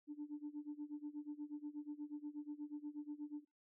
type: tone with tremolo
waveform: sine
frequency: 295.6 Hz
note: D4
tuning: 11 cents sharp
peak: -40 dBFS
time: 0.07-3.45 s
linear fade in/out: 50 ms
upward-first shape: sine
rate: 8.3 Hz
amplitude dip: 90%
effects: noise-tail reverb RT60 0.2 s tail -26 dB re dry + tanh soft clip ceiling -39 dBFS